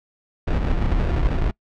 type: noise with sample-and-hold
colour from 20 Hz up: brown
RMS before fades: -20 dBFS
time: 0.47-1.51 s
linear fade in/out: 10 ms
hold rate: 1050 Hz
effects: noise-tail reverb RT60 0.1 s tail -24 dB re dry + low-pass 3000 Hz 12 dB/octave